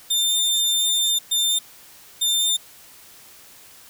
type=tone bursts at uneven times; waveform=sawtooth; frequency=3602 Hz; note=A7; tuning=40 cents sharp; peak=-15 dBFS; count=3; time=0.1-1.19 / 1.31-1.59 / 2.21-2.57 s; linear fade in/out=10 ms; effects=white hiss -47 dBFS RMS until 3.89 s